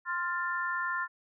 sine chord, F major, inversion second, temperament equal with one note detuned, 1046.5 / 1396.9 / 1774.3 Hz, C6 / F6 / A6, 0 / 0 / +14 cents, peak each -34 dBFS, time 0.05-1.08 s, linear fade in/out 50 ms, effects none

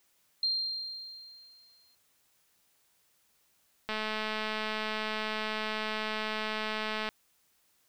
sine tone with exponential decay, 4186 Hz, C8, in tune, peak -25 dBFS, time 0.43-1.95 s, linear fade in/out 2 ms, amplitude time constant 330 ms
click train, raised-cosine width 0.3 ms, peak -18 dBFS, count 692, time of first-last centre 3.89-7.089 s, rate 216 Hz
effects white hiss -70 dBFS RMS until 7.88 s

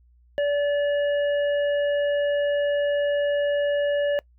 harmonic tone, 577 Hz, D5, 31 cents flat, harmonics 1 / 3 / 5, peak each -20 / -32 / -38 dBFS, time 0.38-4.19 s, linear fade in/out 0 ms, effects noise-tail reverb RT60 0.1 s tail -24 dB re dry + added 60 Hz sine -54 dBFS peak until 4.38 s

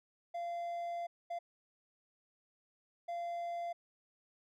triangle tone bursts at uneven times, 689 Hz, F5, 24 cents flat, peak -35 dBFS, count 3, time 0.34-1.07 / 1.3-1.39 / 3.08-3.73 s, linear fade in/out 10 ms, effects none

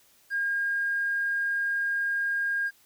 triangle tone, 1618 Hz, G#6, 46 cents flat, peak -21 dBFS, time 0.3-2.71 s, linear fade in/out 50 ms, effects tanh soft clip ceiling -23 dBFS + white hiss -61 dBFS RMS until 2.85 s

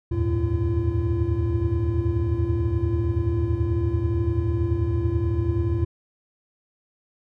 triangle tone cluster, 75.3 / 84.4 / 102.4 / 114.1 / 340 Hz, D2 / E2 / G#2 / A#2 / F4, +44 / +41 / -24 / -37 / -46 cents, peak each -25 dBFS, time 0.11-5.85 s, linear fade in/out 10 ms, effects none

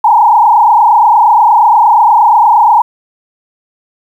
sine tone with frequency modulation, 893 Hz, A5, 25 cents sharp, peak -3 dBFS, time 0.04-2.82 s, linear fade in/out 5 ms, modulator 28.5 Hz, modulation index 2.6, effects 7-bit

